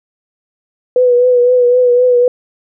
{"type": "tone with vibrato", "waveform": "sine", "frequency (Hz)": 494, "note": "B4", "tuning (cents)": 0, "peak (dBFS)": -6, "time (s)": [0.96, 2.28], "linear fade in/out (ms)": 2, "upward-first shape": "triangle", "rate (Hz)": 3.9, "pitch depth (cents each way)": 41, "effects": []}